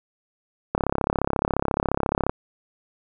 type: click train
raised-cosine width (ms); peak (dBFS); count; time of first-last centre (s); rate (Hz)
1; -7; 54; 0.75-2.295; 34.3
effects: none